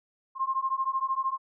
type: beating tone pair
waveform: sine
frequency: 1057 / 1070 Hz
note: C6 / C6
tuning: +17 / +38 cents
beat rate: 13 Hz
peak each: -29 / -29 dBFS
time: 0.35-1.38 s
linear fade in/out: 50 ms
effects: none